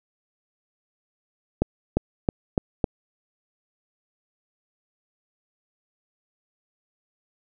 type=accelerating click train; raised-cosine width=2 ms; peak=-6 dBFS; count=5; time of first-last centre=1.62-2.842 s; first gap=350 ms; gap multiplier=0.91; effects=none